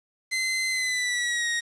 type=tone with pitch glide; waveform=sawtooth; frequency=2060 to 1878.1 Hz; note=C7 to A#6; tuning=-28 to +12 cents; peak=-21 dBFS; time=0.31-1.61 s; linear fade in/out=20 ms; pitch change=-160 cents; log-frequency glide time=0.7-1.49 s; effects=resampled to 22050 Hz + 8-bit